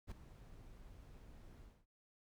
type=noise with ADSR envelope; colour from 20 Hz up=brown; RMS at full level=-43 dBFS; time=0.07-1.86 s; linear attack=46 ms; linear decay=3 ms; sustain=-14 dB; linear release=240 ms; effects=none